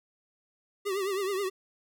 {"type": "tone with vibrato", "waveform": "square", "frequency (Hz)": 390, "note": "G4", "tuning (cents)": -9, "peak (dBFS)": -29, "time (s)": [0.85, 1.5], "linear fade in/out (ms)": 20, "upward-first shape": "triangle", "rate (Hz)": 9.4, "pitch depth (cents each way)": 110, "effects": []}